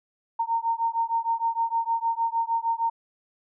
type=beating tone pair; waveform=sine; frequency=915 / 921.5 Hz; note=A#5 / A#5; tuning=-32 / -20 cents; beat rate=6.5 Hz; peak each=-26 dBFS; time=0.39-2.9 s; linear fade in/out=10 ms; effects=none